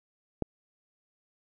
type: click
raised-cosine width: 2 ms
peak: -15 dBFS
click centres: 0.423 s
effects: none